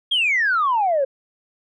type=exponential sweep; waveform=sine; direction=down; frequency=3322 to 522 Hz; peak=-15 dBFS; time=0.11-1.05 s; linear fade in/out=10 ms; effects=tanh soft clip ceiling -12 dBFS